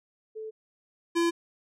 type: tone pair in turn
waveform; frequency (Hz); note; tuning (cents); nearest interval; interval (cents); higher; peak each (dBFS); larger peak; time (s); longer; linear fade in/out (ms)
sine / square; 437.2 / 339; A4 / E4; -11 / +49; major third; 440; first; -35 / -23; second; 0.35-0.51 / 1.15-1.31; neither; 20
effects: low-pass 9000 Hz 12 dB/octave